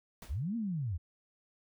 pink noise with exponential decay, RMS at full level -47 dBFS, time 0.22-0.47 s, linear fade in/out 1 ms, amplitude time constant 54 ms
sine linear two-way sweep, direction up then down, 48.28 to 239.5 to 73.8 Hz, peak -32 dBFS, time 0.29-0.98 s, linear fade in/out 20 ms, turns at 0.56 s
effects none

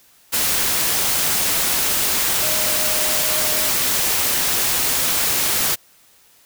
sine tone in noise, 616 Hz, D#5, 17 cents flat, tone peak -30 dBFS, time 2.41-3.7 s, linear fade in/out 20 ms, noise white, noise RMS -19 dBFS, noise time 0.32-5.76 s, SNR -14 dB, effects white hiss -53 dBFS RMS until 6.45 s

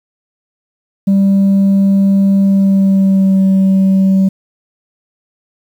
sine tone with pitch glide, 196 to 191.74 Hz, G3 to G3, 0 to -38 cents, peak -4 dBFS, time 1.07-4.29 s, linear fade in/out 10 ms, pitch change -38 cents, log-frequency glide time 2.43-3.37 s, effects tanh soft clip ceiling -6 dBFS + 7-bit

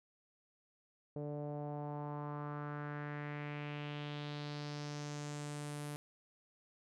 sawtooth tone with low-pass filter sweep, 147 Hz, D3, 2 cents sharp, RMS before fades -43 dBFS, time 1.16-5.96 s, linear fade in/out 0 ms, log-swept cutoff 520 to 11000 Hz, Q 2.8, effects none

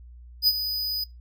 square tone with ADSR envelope, 4978 Hz, D#8, in tune, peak -15 dBFS, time 0.42-1.04 s, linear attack 57 ms, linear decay 43 ms, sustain -11 dB, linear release 4 ms, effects noise-tail reverb RT60 0.2 s tail -23 dB re dry + added 60 Hz sine -43 dBFS peak until 1.2 s

